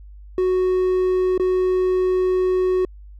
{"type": "tone with dropouts", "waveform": "triangle", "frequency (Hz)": 369.3, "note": "F#4", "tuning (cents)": -3, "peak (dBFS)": -14, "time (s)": [0.38, 2.85], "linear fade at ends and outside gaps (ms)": 2, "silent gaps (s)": [1.378, 1.397], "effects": ["added 50 Hz sine -38 dBFS peak until 3.19 s"]}